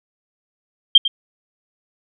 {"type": "tone with echo", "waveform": "sine", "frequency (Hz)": 3184, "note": "G7", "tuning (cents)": 26, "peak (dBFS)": -3, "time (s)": [0.95, 0.98], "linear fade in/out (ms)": 5, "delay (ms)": 100, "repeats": 1, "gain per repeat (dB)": -14, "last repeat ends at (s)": 1.08, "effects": []}